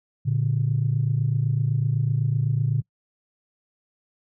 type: tone pair together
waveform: sine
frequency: 115.16 / 143.1 Hz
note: A#2 / D3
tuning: -21 / -45 cents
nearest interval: major third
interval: 376 cents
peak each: -22 dBFS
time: 0.25-2.82 s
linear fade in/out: 20 ms
effects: noise-tail reverb RT60 0.1 s tail -24 dB re dry + tanh soft clip ceiling -12 dBFS